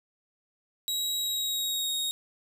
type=tone with pitch glide; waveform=sawtooth; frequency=3844 to 3750 Hz; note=B7 to A#7; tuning=-48 to +10 cents; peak=-25 dBFS; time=0.88-2.11 s; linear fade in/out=0 ms; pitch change=-42 cents; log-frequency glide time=1.17-1.92 s; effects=none